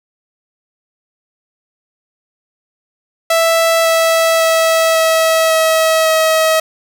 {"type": "tone with pitch steps", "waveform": "sawtooth", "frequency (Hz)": [659.3, 655.1, 651, 646.9, 642.8, 638.7], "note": ["E5", "E5", "E5", "E5", "E5", "D#5"], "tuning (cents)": [0, -11, -22, -33, -44, 45], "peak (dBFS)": -6, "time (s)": [3.3, 6.6], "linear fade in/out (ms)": 5, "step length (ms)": 550, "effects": []}